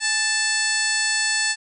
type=harmonic tone with a mistuned harmonic; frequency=880 Hz; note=A5; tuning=in tune; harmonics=1 / 2 / 3 / 4 / 5 / 6 / 7 / 8 / 9 / 10; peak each=-35 / -23 / -29 / -34 / -26 / -31 / -34 / -33 / -27 / -33 dBFS; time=0-1.56 s; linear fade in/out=50 ms; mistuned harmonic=1; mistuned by=-81 cents; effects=none